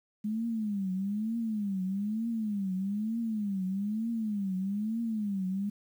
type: tone with vibrato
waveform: sine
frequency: 207.7 Hz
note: G#3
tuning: in tune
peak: -29 dBFS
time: 0.24-5.7 s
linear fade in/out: 10 ms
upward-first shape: triangle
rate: 1.1 Hz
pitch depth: 210 cents each way
effects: 10-bit